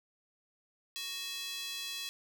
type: tone with high-pass filter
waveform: square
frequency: 370.9 Hz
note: F#4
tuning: 4 cents sharp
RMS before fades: -40 dBFS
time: 0.96-2.09 s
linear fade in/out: 0 ms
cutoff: 3400 Hz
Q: 2.2
effects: none